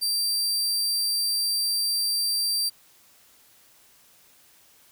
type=tone; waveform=sawtooth; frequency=4699 Hz; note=D8; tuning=in tune; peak=-20 dBFS; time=0.01-2.7 s; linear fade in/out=20 ms; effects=white hiss -57 dBFS RMS until 4.91 s